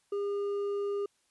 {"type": "tone with hard clipping", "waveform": "sine", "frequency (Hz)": 404.1, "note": "G#4", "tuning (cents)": -47, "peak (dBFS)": -31, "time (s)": [0.12, 1.06], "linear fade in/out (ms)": 5, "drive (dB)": 4, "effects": ["white hiss -72 dBFS RMS until 1.3 s", "resampled to 24000 Hz"]}